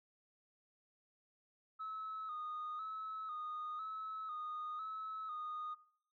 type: tone with vibrato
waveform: sine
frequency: 1264 Hz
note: D#6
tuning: 27 cents sharp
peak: -40 dBFS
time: 1.79-5.75 s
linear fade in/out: 20 ms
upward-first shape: square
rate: 1 Hz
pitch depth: 42 cents each way
effects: noise-tail reverb RT60 0.6 s tail -19 dB re dry + tanh soft clip ceiling -38 dBFS